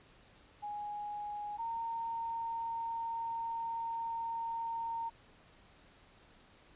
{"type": "tone pair in turn", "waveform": "sine", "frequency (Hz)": [830, 918.2], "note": ["G#5", "A#5"], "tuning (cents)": [-1, -26], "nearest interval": "major second", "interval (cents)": 175, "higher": "second", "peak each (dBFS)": [-38, -35], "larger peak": "second", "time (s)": [[0.62, 1.58], [1.58, 5.1]], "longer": "second", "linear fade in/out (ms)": 20, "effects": ["pink hiss -62 dBFS RMS until 6.75 s", "resampled to 8000 Hz"]}